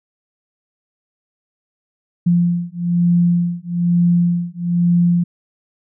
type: beating tone pair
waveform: sine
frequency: 173.1 / 174.2 Hz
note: F3 / F3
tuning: -15 / -4 cents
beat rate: 1.1 Hz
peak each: -16 dBFS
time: 2.26-5.24 s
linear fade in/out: 10 ms
effects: none